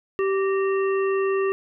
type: harmonic tone with a mistuned harmonic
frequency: 388.8 Hz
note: G4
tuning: 14 cents flat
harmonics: 1 / 3 / 5 / 7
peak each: -20 / -30 / -34 / -37 dBFS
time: 0.19-1.52 s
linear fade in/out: 0 ms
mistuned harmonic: 5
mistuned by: -88 cents
effects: none